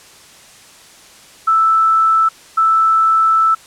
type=tone pair in turn; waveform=sine; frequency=1318.5 / 1318.5 Hz; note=E6 / E6; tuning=0 / 0 cents; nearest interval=unison; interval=0 cents; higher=neither; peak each=-9 dBFS; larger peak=neither; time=1.47-2.29 / 2.57-3.55 s; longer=second; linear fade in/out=10 ms; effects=white hiss -42 dBFS RMS until 3.66 s + low-pass 9000 Hz 12 dB/octave